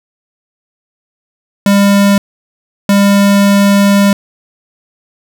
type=tone bursts at uneven times; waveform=square; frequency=200.3 Hz; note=G3; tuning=38 cents sharp; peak=-6 dBFS; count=2; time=1.66-2.18 / 2.89-4.13 s; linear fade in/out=2 ms; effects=none